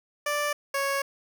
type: tone pair in turn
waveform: 15% pulse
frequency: 587.3 / 553.2 Hz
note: D5 / C#5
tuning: 0 / -4 cents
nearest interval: minor second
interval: 104 cents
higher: first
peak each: -19 dBFS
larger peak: neither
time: 0.26-0.53 / 0.74-1.02 s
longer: second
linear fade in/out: 5 ms
effects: none